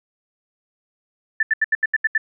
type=tone bursts; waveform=sine; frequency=1764 Hz; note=A6; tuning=4 cents sharp; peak=-14 dBFS; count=8; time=1.4-2.179 s; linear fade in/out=5 ms; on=30 ms; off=77 ms; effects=none